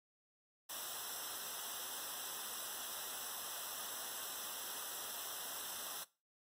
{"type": "noise with comb filter", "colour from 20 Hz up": "white", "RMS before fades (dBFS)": -45, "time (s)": [0.69, 6.04], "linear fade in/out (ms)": 10, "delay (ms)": 0.44, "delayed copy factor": -0.85, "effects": ["noise-tail reverb RT60 0.3 s tail -20 dB re dry", "AAC 48 kbps"]}